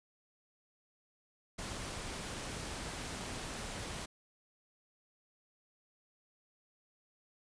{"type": "noise", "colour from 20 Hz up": "pink", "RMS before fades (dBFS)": -42, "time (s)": [1.58, 4.06], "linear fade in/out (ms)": 10, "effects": ["resampled to 22050 Hz"]}